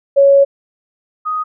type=tone pair in turn; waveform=sine; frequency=556 / 1248.2 Hz; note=C#5 / D#6; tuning=+5 / +5 cents; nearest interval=octave + major second; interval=1400 cents; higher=second; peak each=-5 / -16 dBFS; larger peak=first; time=0.16-0.45 / 1.25-1.44 s; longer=first; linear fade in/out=20 ms; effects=none